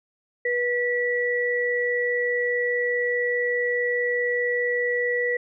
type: tone pair together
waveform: sine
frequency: 486.8 / 1949.2 Hz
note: B4 / B6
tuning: -25 / -23 cents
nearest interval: 2 octaves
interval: 2402 cents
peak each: -24 dBFS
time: 0.45-5.37 s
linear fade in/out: 5 ms
effects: none